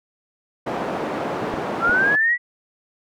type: band-pass noise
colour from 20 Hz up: white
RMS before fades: -26 dBFS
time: 0.66-2.16 s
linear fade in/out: 10 ms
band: 180 to 770 Hz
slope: 12 dB/octave
type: clicks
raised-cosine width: 3 ms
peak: -18 dBFS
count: 2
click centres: 1.54 / 1.895 s
type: linear sweep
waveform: sine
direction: up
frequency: 1324 to 1970 Hz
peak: -15 dBFS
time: 1.8-2.38 s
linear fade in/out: 50 ms
effects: none